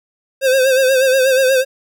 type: tone with vibrato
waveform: square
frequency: 525 Hz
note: C5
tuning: 6 cents sharp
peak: -11 dBFS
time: 0.41-1.65 s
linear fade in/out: 50 ms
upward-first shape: sine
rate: 8.3 Hz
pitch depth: 58 cents each way
effects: none